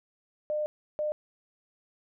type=tone bursts at uneven times; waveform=sine; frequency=604 Hz; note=D5; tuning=48 cents sharp; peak=-27 dBFS; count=2; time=0.5-0.66 / 0.99-1.12 s; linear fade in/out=0 ms; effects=none